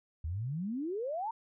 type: exponential sweep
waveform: sine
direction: up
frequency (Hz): 73.9 to 944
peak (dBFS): -33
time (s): 0.24-1.31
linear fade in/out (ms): 5
effects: none